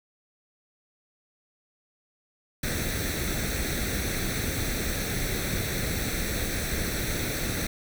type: noise with comb filter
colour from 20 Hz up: pink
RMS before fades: -29 dBFS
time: 2.63-7.67 s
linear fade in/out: 5 ms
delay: 0.5 ms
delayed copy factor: +0.7
effects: none